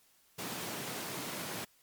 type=high-pass noise; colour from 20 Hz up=pink; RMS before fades=-40 dBFS; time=0.38-1.65 s; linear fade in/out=10 ms; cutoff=130 Hz; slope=24 dB/octave; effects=white hiss -67 dBFS RMS until 1.82 s + MP3 96 kbps